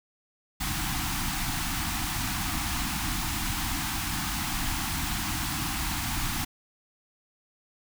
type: band-stop noise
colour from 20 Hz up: pink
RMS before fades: -30 dBFS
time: 0.6-6.45 s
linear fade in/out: 10 ms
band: 330 to 710 Hz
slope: 96 dB/octave
effects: none